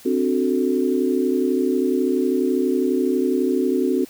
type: chord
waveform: sine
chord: D dominant seventh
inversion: third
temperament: equal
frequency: 261.6 / 293.7 / 370 / 440 Hz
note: C4 / D4 / F#4 / A4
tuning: 0 / 0 / 0 / 0 cents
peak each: -21 / -25 / -21 / -26 dBFS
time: 0.05-4.05 s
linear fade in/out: 10 ms
effects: white hiss -46 dBFS RMS until 4.09 s